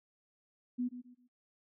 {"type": "tone with echo", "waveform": "sine", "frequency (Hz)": 246.9, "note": "B3", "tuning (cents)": 0, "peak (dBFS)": -31, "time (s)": [0.78, 0.89], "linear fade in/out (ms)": 20, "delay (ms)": 130, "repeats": 3, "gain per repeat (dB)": -11, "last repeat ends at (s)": 1.28, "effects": ["noise-tail reverb RT60 0.4 s tail -21 dB re dry"]}